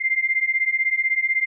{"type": "beating tone pair", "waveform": "sine", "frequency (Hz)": [2087, 2103], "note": ["C7", "C7"], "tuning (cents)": [-5, 8], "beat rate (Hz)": 16, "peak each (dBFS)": [-22, -21], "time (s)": [0, 1.46], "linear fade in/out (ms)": 20, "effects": []}